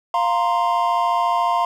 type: chord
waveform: triangle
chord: F suspended fourth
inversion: none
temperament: equal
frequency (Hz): 698.5 / 932.3 / 1046.5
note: F5 / Bb5 / C6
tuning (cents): 0 / 0 / 0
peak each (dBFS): -19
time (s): 0.14-1.65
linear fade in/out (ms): 2
effects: none